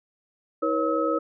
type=tone cluster; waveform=sine; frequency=319.6 / 482.5 / 551 / 1286 Hz; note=D#4 / B4 / C#5 / E6; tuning=+47 / -40 / -11 / -43 cents; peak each=-27 dBFS; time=0.62-1.19 s; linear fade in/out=10 ms; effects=none